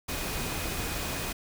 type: tone in noise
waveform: sine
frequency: 2489 Hz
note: D#7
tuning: in tune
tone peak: -44 dBFS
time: 0.08-1.33 s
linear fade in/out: 10 ms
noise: pink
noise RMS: -33 dBFS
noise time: 0.08-1.33 s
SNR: -14 dB
effects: none